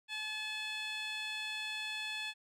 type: tone with band-pass filter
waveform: 15% pulse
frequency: 860 Hz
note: A5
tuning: 40 cents flat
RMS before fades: -40 dBFS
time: 0.08-2.34 s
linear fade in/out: 50 ms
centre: 3300 Hz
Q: 1.3
effects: none